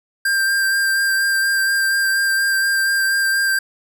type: tone with vibrato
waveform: square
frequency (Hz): 1586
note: G6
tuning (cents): +20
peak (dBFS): -16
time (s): 0.25-3.59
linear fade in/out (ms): 5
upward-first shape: sine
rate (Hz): 4.2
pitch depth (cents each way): 15
effects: none